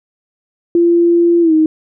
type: tone with pitch glide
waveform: sine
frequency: 342.4 to 314 Hz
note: F4 to D#4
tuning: -34 to +16 cents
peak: -7 dBFS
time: 0.75-1.66 s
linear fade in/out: 2 ms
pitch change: -150 cents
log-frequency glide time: 1.41-1.53 s
effects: none